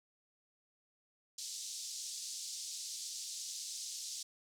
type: band-pass noise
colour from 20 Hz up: white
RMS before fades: -44 dBFS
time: 1.38-4.23 s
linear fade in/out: 5 ms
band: 4200 to 7600 Hz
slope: 24 dB/octave
effects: none